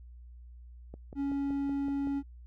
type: click train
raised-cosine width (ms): 2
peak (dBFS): -31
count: 7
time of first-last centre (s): 0.94-2.072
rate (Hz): 5.3
type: tone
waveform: triangle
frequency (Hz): 279.3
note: C#4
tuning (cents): +13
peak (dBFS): -27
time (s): 1.15-2.23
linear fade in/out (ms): 50
effects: noise-tail reverb RT60 0.1 s tail -26 dB re dry + added 60 Hz sine -47 dBFS peak until 2.46 s